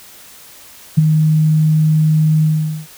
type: tone with ADSR envelope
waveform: sine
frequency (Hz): 155.56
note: D#3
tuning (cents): 0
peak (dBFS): -3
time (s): 0.97-2.87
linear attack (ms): 14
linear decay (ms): 17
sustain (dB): -6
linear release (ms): 440
effects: white hiss -40 dBFS RMS until 2.97 s